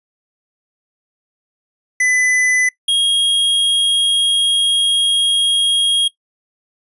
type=tone pair in turn; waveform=square; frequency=2004 / 3268 Hz; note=B6 / G#7; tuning=+25 / -29 cents; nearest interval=minor sixth; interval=846 cents; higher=second; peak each=-13 dBFS; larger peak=neither; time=2-2.69 / 2.88-6.08 s; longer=second; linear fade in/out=5 ms; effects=noise-tail reverb RT60 0.1 s tail -19 dB re dry + resampled to 24000 Hz